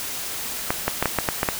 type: clicks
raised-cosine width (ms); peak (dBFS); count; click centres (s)
0.5; -4; 8; 0.705 / 0.88 / 1.026 / 1.057 / 1.187 / 1.288 / 1.431 / 1.488
effects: white hiss -30 dBFS RMS until 1.59 s